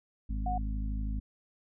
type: harmonic tone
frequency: 52.5 Hz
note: G#1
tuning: 19 cents sharp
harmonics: 1 / 2 / 3 / 4 / 5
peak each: -31 / -43 / -49 / -42 / -45 dBFS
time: 0.29-1.2 s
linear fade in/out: 10 ms
type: tone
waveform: sine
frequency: 730 Hz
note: F#5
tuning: 24 cents flat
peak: -31 dBFS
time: 0.46-0.58 s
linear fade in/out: 5 ms
effects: none